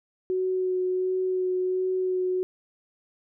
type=tone with vibrato; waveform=sine; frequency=370 Hz; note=F#4; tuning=in tune; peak=-23 dBFS; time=0.3-2.43 s; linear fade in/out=0 ms; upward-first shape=sine; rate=1.4 Hz; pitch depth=12 cents each way; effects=none